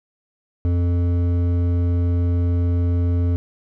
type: tone with hard clipping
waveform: triangle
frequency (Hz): 87.31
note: F2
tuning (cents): 0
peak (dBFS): -18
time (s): 0.65-3.36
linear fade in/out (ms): 0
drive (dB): 14
effects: none

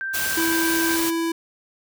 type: tone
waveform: sine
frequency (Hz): 1568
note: G6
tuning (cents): 0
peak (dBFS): -25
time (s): 0.01-0.96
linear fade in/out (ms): 0
type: noise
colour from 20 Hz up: white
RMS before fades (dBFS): -26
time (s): 0.13-1.11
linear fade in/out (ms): 20
type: tone with pitch glide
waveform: square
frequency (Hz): 329.6 to 331.5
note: E4 to E4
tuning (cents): 0 to +10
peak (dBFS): -22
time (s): 0.37-1.32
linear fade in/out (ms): 5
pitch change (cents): +10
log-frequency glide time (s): 0.64-1.16
effects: none

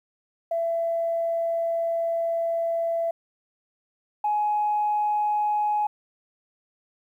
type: tone pair in turn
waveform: sine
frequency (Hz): 669 / 839.2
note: E5 / G#5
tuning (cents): +25 / +18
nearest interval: major third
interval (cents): 393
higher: second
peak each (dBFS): -22 / -20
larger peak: second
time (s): 0.51-3.11 / 4.24-5.87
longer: first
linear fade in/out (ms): 5
effects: tanh soft clip ceiling -16 dBFS + 10-bit

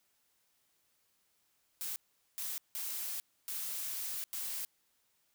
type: noise bursts at uneven times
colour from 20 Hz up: blue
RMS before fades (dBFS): -39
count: 5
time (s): 1.81-1.96 / 2.38-2.58 / 2.75-3.2 / 3.48-4.24 / 4.33-4.65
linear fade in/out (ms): 0
effects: white hiss -75 dBFS RMS until 5.34 s

